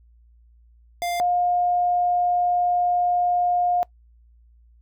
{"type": "tone pair in turn", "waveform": ["square", "sine"], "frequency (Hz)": [698.5, 710.7], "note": ["F5", "F5"], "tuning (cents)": [0, 30], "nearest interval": "unison", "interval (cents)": 30, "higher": "second", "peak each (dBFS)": [-24, -18], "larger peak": "second", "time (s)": [[1.02, 1.2], [1.2, 3.83]], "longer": "second", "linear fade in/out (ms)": 0, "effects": ["noise-tail reverb RT60 0.1 s tail -22 dB re dry", "added 58 Hz sine -51 dBFS peak until 4.81 s"]}